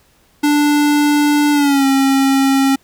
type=tone with pitch glide; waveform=square; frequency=293.7 to 270.9 Hz; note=D4 to C#4; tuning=0 to -40 cents; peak=-11 dBFS; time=0.43-2.76 s; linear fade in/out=10 ms; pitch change=-140 cents; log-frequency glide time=1.52-1.86 s; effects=pink hiss -54 dBFS RMS until 2.83 s